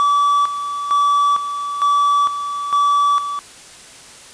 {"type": "tone with tremolo", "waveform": "triangle", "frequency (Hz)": 1151, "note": "D6", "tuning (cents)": -35, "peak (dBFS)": -10, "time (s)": [0, 3.39], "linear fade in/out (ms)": 0, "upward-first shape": "square", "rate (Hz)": 1.1, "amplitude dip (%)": 65, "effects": ["white hiss -40 dBFS RMS until 4.33 s", "resampled to 22050 Hz"]}